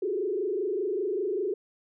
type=tone with frequency modulation; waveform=sine; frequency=392 Hz; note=G4; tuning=in tune; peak=-26 dBFS; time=0.02-1.54 s; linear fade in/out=5 ms; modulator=25.1 Hz; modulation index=1.7; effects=none